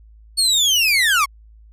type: linear sweep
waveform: 30% pulse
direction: down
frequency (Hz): 4435 to 1058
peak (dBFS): -11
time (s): 0.37-1.26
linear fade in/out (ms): 20
effects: added 54 Hz sine -43 dBFS peak until 1.72 s + resampled to 32000 Hz